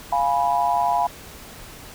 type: chord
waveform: sine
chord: F diminished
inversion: none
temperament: equal with one note detuned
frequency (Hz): 698.5 / 830.6 / 982.6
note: F5 / Ab5 / Cb6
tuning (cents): 0 / 0 / -9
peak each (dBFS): -22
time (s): 0.12-1.07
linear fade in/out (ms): 5
effects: pink hiss -41 dBFS RMS until 1.94 s